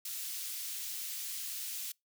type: high-pass noise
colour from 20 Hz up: white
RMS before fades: -40 dBFS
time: 0.05-1.92 s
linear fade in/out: 5 ms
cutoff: 2900 Hz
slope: 12 dB/octave
effects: noise-tail reverb RT60 0.2 s tail -26 dB re dry